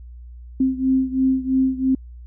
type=beating tone pair; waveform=sine; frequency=261.6 / 264.6 Hz; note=C4 / C4; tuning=0 / +20 cents; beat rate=3 Hz; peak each=-18 / -21 dBFS; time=0.6-1.95 s; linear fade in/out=5 ms; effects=added 60 Hz sine -36 dBFS peak until 2.26 s